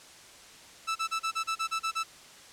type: tone bursts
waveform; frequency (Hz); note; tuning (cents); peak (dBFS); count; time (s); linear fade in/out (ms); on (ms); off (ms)
sawtooth; 1318.5; E6; 0; -24; 10; 0.87-2.037; 20; 87; 33
effects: white hiss -51 dBFS RMS until 2.52 s + low-pass 8000 Hz 12 dB/octave